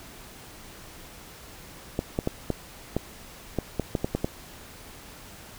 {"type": "clicks", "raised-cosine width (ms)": 2, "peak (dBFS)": -11, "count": 11, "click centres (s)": [1.991, 2.189, 2.274, 2.503, 2.966, 3.587, 3.797, 3.952, 4.045, 4.15, 4.245], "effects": ["pink hiss -46 dBFS RMS until 5.58 s"]}